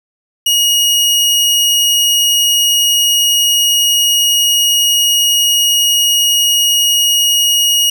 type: tone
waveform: sawtooth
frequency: 2882 Hz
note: F#7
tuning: 46 cents flat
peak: -6 dBFS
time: 0.46-7.9 s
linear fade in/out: 5 ms
effects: none